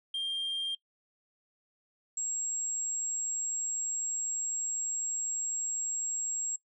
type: tone pair in turn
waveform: sine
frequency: 3193 / 7594 Hz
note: G7 / A#8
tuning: +31 / +31 cents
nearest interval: octave + minor third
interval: 1500 cents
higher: second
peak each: -28 dBFS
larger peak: neither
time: 0.14-0.75 / 2.17-6.56 s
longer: second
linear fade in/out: 5 ms
effects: noise-tail reverb RT60 0.1 s tail -23 dB re dry + tanh soft clip ceiling -30 dBFS